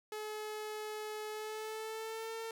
sawtooth tone with pitch glide, 427.5 to 451.4 Hz, A4 to A4, -50 to +44 cents, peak -36 dBFS, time 0.12-2.51 s, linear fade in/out 2 ms, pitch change +94 cents, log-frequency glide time 1.29-2.39 s, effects none

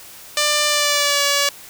5% pulse tone with pitch glide, 594 to 568.8 Hz, D5 to C#5, +20 to +45 cents, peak -4 dBFS, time 0.37-1.49 s, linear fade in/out 2 ms, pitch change -75 cents, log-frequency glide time 0.68-1.23 s, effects white hiss -40 dBFS RMS until 1.69 s

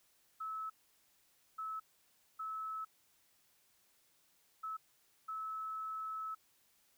sine tone bursts at uneven times, 1300 Hz, E6, 24 cents flat, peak -39 dBFS, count 5, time 0.4-0.7 / 1.58-1.8 / 2.39-2.85 / 4.63-4.77 / 5.28-6.35 s, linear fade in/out 10 ms, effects white hiss -72 dBFS RMS until 6.97 s

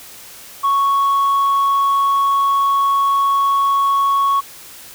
sine tone, 1108.7 Hz, C#6, in tune, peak -10 dBFS, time 0.63-4.41 s, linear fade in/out 20 ms, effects tanh soft clip ceiling -11 dBFS + white hiss -38 dBFS RMS until 4.94 s

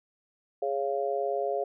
sine chord, Db major, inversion second, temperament just, 415.8 / 554.4 / 693 Hz, Ab4 / Db5 / F5, +2 / 0 / -14 cents, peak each -31 dBFS, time 0.62-1.64 s, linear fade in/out 5 ms, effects none

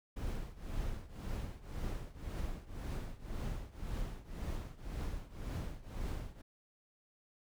brown noise with tremolo, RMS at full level -37 dBFS, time 0.16-6.42 s, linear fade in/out 10 ms, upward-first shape triangle, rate 1.9 Hz, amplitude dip 90%, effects none

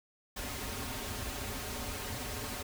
pink noise with comb filter, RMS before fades -39 dBFS, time 0.36-2.63 s, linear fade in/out 10 ms, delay 6 ms, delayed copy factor -0.9, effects none

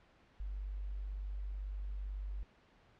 sine tone, 49 Hz, G1, in tune, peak -38 dBFS, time 0.4-2.43 s, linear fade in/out 0 ms, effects pink hiss -66 dBFS RMS until 2.99 s + low-pass 3000 Hz 12 dB/octave

